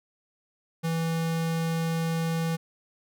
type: tone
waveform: square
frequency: 164.3 Hz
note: E3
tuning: 5 cents flat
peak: -26 dBFS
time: 0.83-2.57 s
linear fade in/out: 20 ms
effects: none